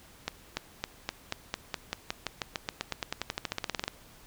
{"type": "accelerating click train", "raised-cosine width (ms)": 0.2, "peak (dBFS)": -13, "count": 29, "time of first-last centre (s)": [0.28, 3.88], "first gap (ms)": 290, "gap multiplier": 0.93, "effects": ["pink hiss -55 dBFS RMS until 4.26 s"]}